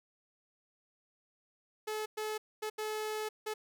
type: tone bursts at uneven times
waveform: sawtooth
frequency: 430 Hz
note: A4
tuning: 40 cents flat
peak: -31 dBFS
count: 5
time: 1.87-2.06 / 2.17-2.38 / 2.62-2.7 / 2.78-3.29 / 3.46-3.54 s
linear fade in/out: 10 ms
effects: none